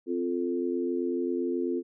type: chord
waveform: sine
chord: F major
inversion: second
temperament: equal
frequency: 261.6 / 349.2 / 440 Hz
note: C4 / F4 / A4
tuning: 0 / 0 / 0 cents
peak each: -31 / -29 / -34 dBFS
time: 0.06-1.83 s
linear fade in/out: 50 ms
effects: none